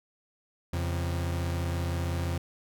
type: tone pair together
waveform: 40% pulse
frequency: 85.93 / 136.4 Hz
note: F2 / C#3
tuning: -28 / -28 cents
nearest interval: minor sixth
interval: 800 cents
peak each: -28 / -35 dBFS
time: 0.73-2.38 s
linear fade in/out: 5 ms
effects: none